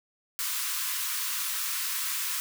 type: high-pass noise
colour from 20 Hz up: white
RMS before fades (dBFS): -31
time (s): 0.39-2.4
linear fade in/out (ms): 0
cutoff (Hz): 970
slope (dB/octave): 96
effects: none